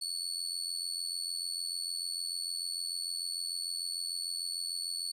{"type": "tone with amplitude modulation", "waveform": "30% pulse", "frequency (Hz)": 4430, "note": "C#8", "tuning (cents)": -2, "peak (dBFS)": -28, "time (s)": [0.01, 5.12], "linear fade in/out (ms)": 10, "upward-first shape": "sine", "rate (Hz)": 86.7, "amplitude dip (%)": 75, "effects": ["resampled to 32000 Hz"]}